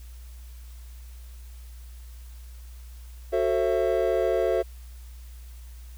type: chord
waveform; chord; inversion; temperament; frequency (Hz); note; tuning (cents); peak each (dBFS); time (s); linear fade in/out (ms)
triangle; F# half-diminished seventh; none; just; 370 / 444 / 532.8 / 666; F#4 / A4 / C5 / E5; 0 / +16 / +31 / +18; -25; 3.32-4.63; 20
effects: added 60 Hz sine -40 dBFS peak until 5.97 s + white hiss -56 dBFS RMS until 5.97 s